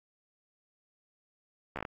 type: slowing click train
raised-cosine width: 0.5 ms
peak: -21 dBFS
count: 6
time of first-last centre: 1.76-1.851 s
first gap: 13 ms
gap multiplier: 1.17
effects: AAC 32 kbps